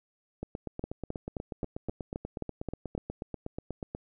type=two click trains; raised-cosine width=2 ms; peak=-20 / -22 dBFS; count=9 / 30; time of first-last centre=0.84-2.951 / 0.43-3.949 s; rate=3.79 / 8.24 Hz; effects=none